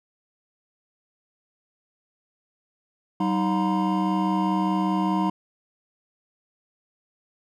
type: tone cluster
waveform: triangle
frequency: 190.8 / 312.6 / 717 / 939 / 1024 Hz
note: G3 / D#4 / F5 / A#5 / C6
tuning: -47 / +8 / +45 / +12 / -38 cents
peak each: -22 / -24 / -30 / -27 / -29 dBFS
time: 3.2-5.3 s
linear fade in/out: 5 ms
effects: none